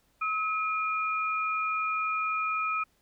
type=tone pair together; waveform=sine; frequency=1284.1 / 2424 Hz; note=E6 / D#7; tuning=-46 / -46 cents; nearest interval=major seventh; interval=1100 cents; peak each=-28 / -32 dBFS; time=0.21-2.84 s; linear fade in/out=10 ms; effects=pink hiss -69 dBFS RMS until 3.01 s